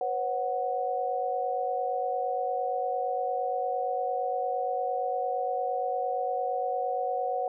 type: chord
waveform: sine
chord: B suspended second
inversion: none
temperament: equal with one note detuned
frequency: 493.9 / 542.6 / 740 Hz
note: B4 / C#5 / F#5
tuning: 0 / -37 / 0 cents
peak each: -33 / -33 / -29 dBFS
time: 0.01-7.48 s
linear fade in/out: 2 ms
effects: none